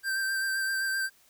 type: tone with vibrato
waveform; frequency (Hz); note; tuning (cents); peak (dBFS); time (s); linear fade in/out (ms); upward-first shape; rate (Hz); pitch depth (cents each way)
square; 1568; G6; 0; -28; 0.03-1.1; 50; sine; 7.7; 20
effects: white hiss -62 dBFS RMS until 1.29 s